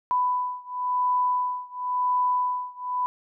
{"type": "beating tone pair", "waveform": "sine", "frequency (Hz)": [995, 995.95], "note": ["B5", "B5"], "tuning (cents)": [13, 14], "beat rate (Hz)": 0.95, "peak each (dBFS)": [-25, -26], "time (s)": [0.11, 3.06], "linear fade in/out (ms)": 0, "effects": []}